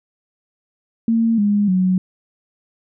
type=tone with pitch steps; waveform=sine; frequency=227.8 / 205.3 / 185.03 Hz; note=A#3 / G#3 / F#3; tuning=-40 / -20 / 0 cents; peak=-13 dBFS; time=1.08-1.98 s; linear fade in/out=2 ms; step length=300 ms; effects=none